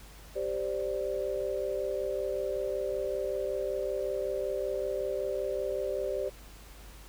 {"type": "chord", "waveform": "sine", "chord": "G suspended fourth", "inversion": "none", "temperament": "just", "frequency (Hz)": [392, 522.7, 588], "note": ["G4", "C5", "D5"], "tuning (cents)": [0, -2, 2], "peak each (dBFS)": [-34, -34, -34], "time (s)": [0.35, 6.3], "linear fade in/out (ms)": 20, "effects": ["added 50 Hz sine -49 dBFS peak until 7.08 s", "pink hiss -53 dBFS RMS until 7.08 s"]}